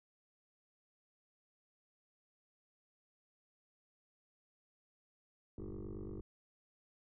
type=tone with frequency modulation; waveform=sine; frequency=155.2 Hz; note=D#3; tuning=4 cents flat; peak=-40 dBFS; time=5.58-6.21 s; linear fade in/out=2 ms; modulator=48.7 Hz; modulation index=5.2; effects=tanh soft clip ceiling -41 dBFS